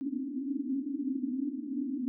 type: band-pass noise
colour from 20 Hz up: white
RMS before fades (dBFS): -34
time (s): 0.01-2.08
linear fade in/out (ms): 0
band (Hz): 250 to 290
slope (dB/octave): 96
effects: none

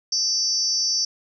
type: tone cluster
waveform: sine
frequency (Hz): 4731 / 5420 / 5950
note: D8 / E8 / F#8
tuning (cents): +12 / +47 / +9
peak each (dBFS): -26 / -23 / -24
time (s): 0.12-1.05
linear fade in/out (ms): 5
effects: none

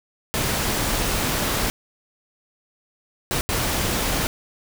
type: noise bursts at uneven times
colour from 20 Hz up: pink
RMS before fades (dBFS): -23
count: 3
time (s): 0.34-1.7 / 3.31-3.41 / 3.49-4.27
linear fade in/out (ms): 0
effects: none

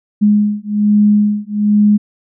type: beating tone pair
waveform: sine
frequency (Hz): 207.7 / 208.9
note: G#3 / G#3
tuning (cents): 0 / +10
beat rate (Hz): 1.2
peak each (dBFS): -12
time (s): 0.21-1.98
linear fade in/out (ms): 20
effects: none

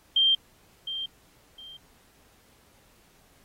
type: tone with echo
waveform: sine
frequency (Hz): 3168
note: G7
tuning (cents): +18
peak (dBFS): -18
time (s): 0.16-0.35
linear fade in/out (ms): 5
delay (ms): 710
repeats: 2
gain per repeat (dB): -12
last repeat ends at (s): 1.77
effects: pink hiss -61 dBFS RMS until 3.44 s + AAC 48 kbps

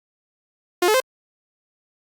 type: tone with pitch steps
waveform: sawtooth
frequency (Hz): 354.9 / 429.4 / 519.6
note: F4 / A4 / C5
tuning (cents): +28 / -42 / -12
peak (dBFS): -11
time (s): 0.82-1.003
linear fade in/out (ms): 5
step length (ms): 61
effects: Opus 48 kbps

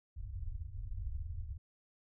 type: low-pass noise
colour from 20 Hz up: pink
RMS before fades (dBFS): -41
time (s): 0.16-1.58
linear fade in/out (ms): 10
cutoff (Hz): 110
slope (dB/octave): 96
effects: none

